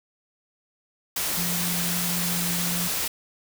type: tone in noise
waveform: sine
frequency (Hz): 174.61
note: F3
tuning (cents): 0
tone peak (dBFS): -29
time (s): 1.37-2.88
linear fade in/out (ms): 5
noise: white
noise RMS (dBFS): -27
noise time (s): 1.16-3.08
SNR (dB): -5
effects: none